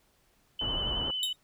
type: tone with vibrato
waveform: sine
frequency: 3004 Hz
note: F#7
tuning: 26 cents sharp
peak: -30 dBFS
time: 0.59-1.33 s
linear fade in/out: 5 ms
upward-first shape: sine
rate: 11 Hz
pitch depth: 25 cents each way
type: low-pass noise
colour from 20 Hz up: pink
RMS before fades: -36 dBFS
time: 0.61-1.11 s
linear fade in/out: 5 ms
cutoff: 1300 Hz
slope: 24 dB/octave
type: tone with exponential decay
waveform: sawtooth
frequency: 3729 Hz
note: A#7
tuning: in tune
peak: -23 dBFS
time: 1.23-1.36 s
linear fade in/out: 1 ms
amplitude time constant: 28 ms
effects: pink hiss -68 dBFS RMS until 1.43 s